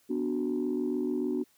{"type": "chord", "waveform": "sine", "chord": "B minor", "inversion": "none", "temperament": "equal", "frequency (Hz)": [246.9, 293.7, 370], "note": ["B3", "D4", "F#4"], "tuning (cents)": [0, 0, 0], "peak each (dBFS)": -31, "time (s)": [0.09, 1.44], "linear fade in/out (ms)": 20, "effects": ["tanh soft clip ceiling -21 dBFS", "white hiss -66 dBFS RMS until 1.57 s"]}